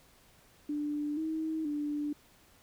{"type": "tone with pitch steps", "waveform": "sine", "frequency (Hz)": [295.2, 317.3, 294.5], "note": ["D4", "D#4", "D4"], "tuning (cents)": [9, 34, 5], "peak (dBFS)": -31, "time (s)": [0.69, 2.13], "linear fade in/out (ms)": 5, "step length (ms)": 480, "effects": ["pink hiss -62 dBFS RMS until 2.62 s"]}